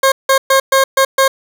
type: tone bursts at uneven times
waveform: 20% pulse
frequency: 537 Hz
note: C5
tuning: 45 cents sharp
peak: -3 dBFS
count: 6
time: 0.03-0.12 / 0.29-0.38 / 0.5-0.6 / 0.72-0.84 / 0.97-1.05 / 1.18-1.28 s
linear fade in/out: 5 ms
effects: none